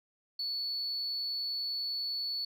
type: tone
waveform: sine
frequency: 4435 Hz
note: C#8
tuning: in tune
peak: -31 dBFS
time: 0.39-2.45 s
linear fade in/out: 5 ms
effects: tanh soft clip ceiling -29 dBFS